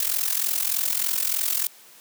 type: noise with amplitude modulation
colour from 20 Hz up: blue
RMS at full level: -21 dBFS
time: 0-1.67 s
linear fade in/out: 2 ms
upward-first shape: sine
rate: 43.3 Hz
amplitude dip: 80%
effects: white hiss -50 dBFS RMS until 2 s + high-pass 200 Hz 12 dB/octave